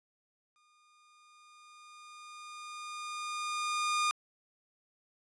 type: tone with exponential growth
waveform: sawtooth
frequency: 1217 Hz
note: D#6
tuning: 39 cents flat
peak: -23 dBFS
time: 0.56-4.11 s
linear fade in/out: 0 ms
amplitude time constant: 770 ms
effects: resampled to 22050 Hz